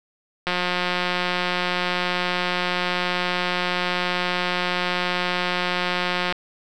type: click train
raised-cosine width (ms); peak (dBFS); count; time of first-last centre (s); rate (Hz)
0.3; -7; 1049; 0.47-6.325; 179
effects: none